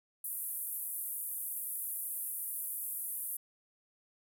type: band-pass noise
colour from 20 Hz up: pink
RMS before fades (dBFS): -39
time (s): 0.24-3.37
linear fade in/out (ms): 5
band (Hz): 10000 to 15000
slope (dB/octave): 48
effects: none